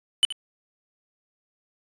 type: tone with echo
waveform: square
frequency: 3000 Hz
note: F#7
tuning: 23 cents sharp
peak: -15 dBFS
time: 0.23-0.25 s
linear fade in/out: 0 ms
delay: 74 ms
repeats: 1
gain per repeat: -14 dB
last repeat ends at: 0.324 s
effects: resampled to 22050 Hz